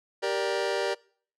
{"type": "chord", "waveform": "sawtooth", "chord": "G minor", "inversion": "none", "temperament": "just", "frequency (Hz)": [392, 470.4, 588], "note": ["G4", "Bb4", "D5"], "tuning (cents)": [0, 16, 2], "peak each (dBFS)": -26, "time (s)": [0.22, 0.95], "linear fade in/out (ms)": 20, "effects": ["noise-tail reverb RT60 0.5 s tail -24 dB re dry", "low-pass 6000 Hz 12 dB/octave"]}